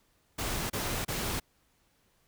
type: noise bursts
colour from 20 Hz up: pink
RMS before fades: -33 dBFS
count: 3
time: 0.38-1.4 s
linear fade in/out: 10 ms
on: 320 ms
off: 30 ms
effects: pink hiss -70 dBFS RMS until 2.27 s